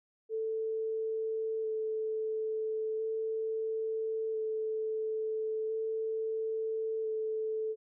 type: tone with vibrato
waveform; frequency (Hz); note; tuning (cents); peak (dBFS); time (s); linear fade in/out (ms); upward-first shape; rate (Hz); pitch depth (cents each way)
sine; 440; A4; 0; -31; 0.29-7.76; 50; square; 0.37; 9
effects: none